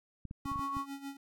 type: clicks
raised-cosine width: 5 ms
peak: -30 dBFS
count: 7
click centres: 0.253 / 0.311 / 0.458 / 0.517 / 0.559 / 0.593 / 0.768 s
type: tone with tremolo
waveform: square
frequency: 277.2 Hz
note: C#4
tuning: in tune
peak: -39 dBFS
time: 0.45-1.17 s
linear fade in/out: 5 ms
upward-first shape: sine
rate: 6.8 Hz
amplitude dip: 75%
type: tone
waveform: sine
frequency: 1108.7 Hz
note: C#6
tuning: in tune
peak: -34 dBFS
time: 0.45-0.86 s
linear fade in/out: 50 ms
effects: none